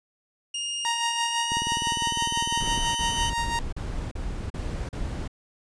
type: tone with pitch glide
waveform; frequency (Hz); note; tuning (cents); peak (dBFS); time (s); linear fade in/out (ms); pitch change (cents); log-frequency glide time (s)
sawtooth; 2837 to 3023; F7 to F#7; +27 to +36; -25; 0.54-3.3; 5; +109; 1.27-2.22
type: tone with tremolo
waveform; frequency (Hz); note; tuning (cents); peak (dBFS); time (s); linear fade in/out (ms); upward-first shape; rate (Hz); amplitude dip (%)
sawtooth; 932.3; A#5; 0; -20; 0.85-3.59; 0; sine; 6; 55
type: click train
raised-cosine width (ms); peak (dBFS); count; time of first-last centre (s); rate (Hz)
3; -22; 26; 1.52-2.776; 19.9
type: noise bursts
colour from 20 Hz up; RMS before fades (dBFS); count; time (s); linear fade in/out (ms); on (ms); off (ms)
brown; -31; 7; 2.6-5.278; 5; 350; 38
effects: resampled to 22050 Hz